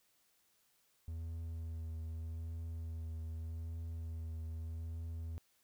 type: tone with vibrato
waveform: triangle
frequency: 81.5 Hz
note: E2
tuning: 19 cents flat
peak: -38 dBFS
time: 1.08-5.38 s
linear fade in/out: 0 ms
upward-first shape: triangle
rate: 0.82 Hz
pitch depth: 23 cents each way
effects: white hiss -74 dBFS RMS until 5.63 s